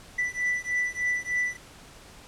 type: beating tone pair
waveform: triangle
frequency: 1976 / 1979.3 Hz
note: B6 / B6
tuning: 0 / +3 cents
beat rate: 3.3 Hz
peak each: -27 dBFS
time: 0.18-1.57 s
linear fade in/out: 10 ms
effects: pink hiss -49 dBFS RMS until 2.27 s + low-pass 10000 Hz 12 dB/octave